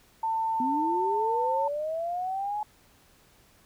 sine tone, 895 Hz, A5, 29 cents sharp, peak -25 dBFS, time 0.23-1.68 s, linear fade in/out 5 ms
sine linear sweep, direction up, 245.3 to 853 Hz, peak -28 dBFS, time 0.6-2.63 s, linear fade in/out 2 ms
effects pink hiss -60 dBFS RMS until 3.65 s

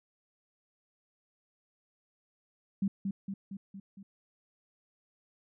sine tone with echo, 196 Hz, G3, in tune, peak -26 dBFS, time 2.82-2.88 s, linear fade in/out 5 ms, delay 230 ms, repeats 5, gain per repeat -4 dB, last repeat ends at 4.03 s, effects none

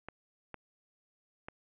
clicks, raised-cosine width 0.5 ms, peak -27 dBFS, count 3, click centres 0.086 / 0.543 / 1.485 s, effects resampled to 8000 Hz + 9-bit

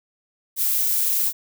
violet noise, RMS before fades -21 dBFS, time 0.56-1.33 s, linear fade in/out 50 ms, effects none

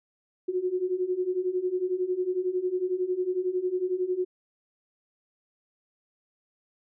sine beating tone pair, 359 / 370 Hz, F4 / F#4, +48 / 0 cents, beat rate 11 Hz, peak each -30 / -27 dBFS, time 0.48-4.25 s, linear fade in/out 10 ms, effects none

